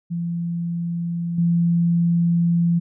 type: tone with level steps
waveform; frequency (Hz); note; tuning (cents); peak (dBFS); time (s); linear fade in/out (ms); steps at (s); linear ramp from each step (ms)
sine; 170.5; F3; -41; -22 / -15; 0.1-2.8; 20; 1.38; 5
effects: none